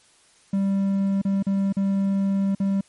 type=tone with dropouts; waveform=triangle; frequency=196 Hz; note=G3; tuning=in tune; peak=-17 dBFS; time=0.53-2.81 s; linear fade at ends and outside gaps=5 ms; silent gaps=1.217-1.25 / 1.427-1.466 / 1.726-1.767 / 2.55-2.6 s; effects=white hiss -57 dBFS RMS until 2.88 s + MP3 48 kbps